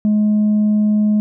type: tone with tanh clipping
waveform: sine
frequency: 211 Hz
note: G#3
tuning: 28 cents sharp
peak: -12 dBFS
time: 0.05-1.2 s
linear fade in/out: 0 ms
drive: 1 dB
effects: none